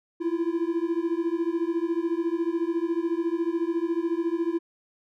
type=beating tone pair; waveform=triangle; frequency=329.6 / 343.6 Hz; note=E4 / F4; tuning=0 / -28 cents; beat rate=14 Hz; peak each=-25 dBFS; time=0.2-4.59 s; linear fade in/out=20 ms; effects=none